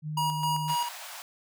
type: tone with vibrato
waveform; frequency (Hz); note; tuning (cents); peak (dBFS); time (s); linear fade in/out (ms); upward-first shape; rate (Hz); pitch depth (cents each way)
sine; 152.9; D#3; -30; -31; 0.02-0.76; 50; triangle; 14; 9
type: tone with tremolo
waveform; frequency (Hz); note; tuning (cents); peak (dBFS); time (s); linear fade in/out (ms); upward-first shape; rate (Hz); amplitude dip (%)
square; 957; A#5; +45; -26; 0.17-0.89; 5; square; 3.8; 50
type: high-pass noise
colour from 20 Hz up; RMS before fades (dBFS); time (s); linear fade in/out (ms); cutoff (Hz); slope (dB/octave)
pink; -42; 0.68-1.22; 0; 660; 48
effects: none